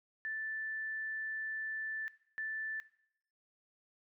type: tone bursts at uneven times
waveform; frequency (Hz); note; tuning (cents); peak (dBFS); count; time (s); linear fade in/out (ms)
sine; 1760; A6; 0; -36; 2; 0.25-2.08 / 2.38-2.8; 0
effects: noise-tail reverb RT60 0.7 s tail -18 dB re dry